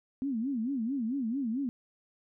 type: tone with vibrato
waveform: sine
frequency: 248.9 Hz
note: B3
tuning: 14 cents sharp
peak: -29 dBFS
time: 0.22-1.69 s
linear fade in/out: 0 ms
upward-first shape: sine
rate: 4.5 Hz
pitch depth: 230 cents each way
effects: none